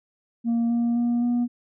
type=tone with pitch steps; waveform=sine; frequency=233.1 / 235.8 / 238.5 / 241.3 Hz; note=A#3 / A#3 / A#3 / B3; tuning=0 / +20 / +40 / -40 cents; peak=-17 dBFS; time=0.44-1.48 s; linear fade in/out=50 ms; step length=260 ms; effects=tanh soft clip ceiling -19 dBFS